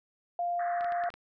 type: tone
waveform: sine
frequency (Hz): 698.5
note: F5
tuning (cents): 0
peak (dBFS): -28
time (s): 0.39-1.09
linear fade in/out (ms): 2
type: band-pass noise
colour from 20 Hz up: white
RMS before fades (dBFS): -42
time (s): 0.59-1.1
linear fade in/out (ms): 5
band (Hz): 1100 to 1900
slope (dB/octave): 96
type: clicks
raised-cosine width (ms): 0.3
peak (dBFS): -29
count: 6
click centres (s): 0.809 / 0.845 / 0.922 / 1.038 / 1.103 / 1.14
effects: none